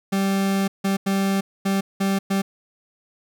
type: tone bursts at uneven times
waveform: 40% pulse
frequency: 195.2 Hz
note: G3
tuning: 7 cents flat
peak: -18 dBFS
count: 6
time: 0.12-0.68 / 0.84-0.97 / 1.06-1.41 / 1.65-1.81 / 2-2.19 / 2.3-2.42 s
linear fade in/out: 10 ms
effects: none